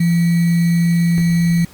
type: tone with sample-and-hold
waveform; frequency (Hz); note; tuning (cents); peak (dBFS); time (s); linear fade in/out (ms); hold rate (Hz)
sine; 170; F3; -46; -11; 0-1.65; 5; 2100
effects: pink hiss -44 dBFS RMS until 1.73 s + Opus 32 kbps